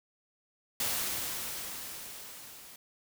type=noise with level ramp; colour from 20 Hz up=white; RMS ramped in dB=-31 to -51 dBFS; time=0.8-2.76 s; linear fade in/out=2 ms; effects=none

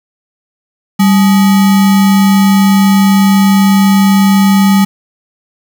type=tone with sample-and-hold; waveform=sine; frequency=196 Hz; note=G3; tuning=in tune; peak=-4 dBFS; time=0.99-4.85 s; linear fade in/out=10 ms; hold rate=1050 Hz; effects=none

